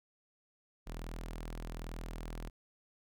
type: tone with notch filter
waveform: sawtooth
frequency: 41.2 Hz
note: E1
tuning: in tune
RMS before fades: -43 dBFS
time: 0.86-2.5 s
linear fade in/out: 20 ms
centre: 94 Hz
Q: 1.7
effects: none